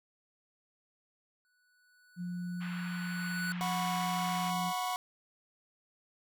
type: tone with exponential growth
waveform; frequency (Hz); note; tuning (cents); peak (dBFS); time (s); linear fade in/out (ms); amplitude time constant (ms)
square; 1480; F#6; 0; -34; 1.45-3.52; 0; 450
type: tone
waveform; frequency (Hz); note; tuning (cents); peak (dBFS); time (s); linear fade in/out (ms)
sine; 177.2; F3; +25; -35; 2.16-4.73; 50
type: band-pass noise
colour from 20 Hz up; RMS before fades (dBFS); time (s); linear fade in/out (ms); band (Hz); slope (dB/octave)
pink; -47; 2.6-4.51; 20; 1100 to 2900; 24
type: chord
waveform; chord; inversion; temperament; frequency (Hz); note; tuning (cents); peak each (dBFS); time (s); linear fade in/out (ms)
45% pulse; F# suspended fourth; none; equal with one note detuned; 732.8 / 987.8 / 1108.7; F#5 / B5 / C#6; -17 / 0 / 0; -35 / -38 / -38; 3.61-4.96; 0
effects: none